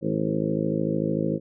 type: harmonic tone with a mistuned harmonic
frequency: 53.4 Hz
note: G#1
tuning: 49 cents sharp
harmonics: 2 / 3 / 4 / 5 / 6 / 7 / 8 / 9 / 10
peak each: -38 / -28 / -29 / -32 / -29 / -36 / -34 / -33 / -32 dBFS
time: 0.01-1.4 s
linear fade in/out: 50 ms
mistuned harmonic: 7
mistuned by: +23 cents
effects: none